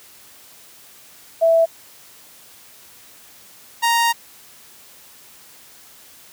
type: tone pair in turn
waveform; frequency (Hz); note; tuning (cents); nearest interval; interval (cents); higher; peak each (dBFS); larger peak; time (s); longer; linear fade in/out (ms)
sine / sawtooth; 659.3 / 932.4; E5 / A#5; 0 / 0; tritone; 600; second; -11; neither; 1.41-1.66 / 3.82-4.13; second; 20
effects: white hiss -46 dBFS RMS until 6.32 s + high-pass 60 Hz 12 dB/octave